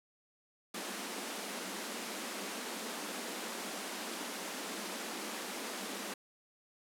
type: high-pass noise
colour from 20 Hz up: pink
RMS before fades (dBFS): -41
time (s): 0.74-6.14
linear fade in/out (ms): 5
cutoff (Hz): 190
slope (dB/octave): 96
effects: low-pass 12000 Hz 12 dB/octave